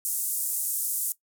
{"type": "band-pass noise", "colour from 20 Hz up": "white", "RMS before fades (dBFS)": -29, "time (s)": [0.05, 1.12], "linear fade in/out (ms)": 0, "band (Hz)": [8100, 14000], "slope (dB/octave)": 24, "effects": ["noise-tail reverb RT60 0.1 s tail -17 dB re dry"]}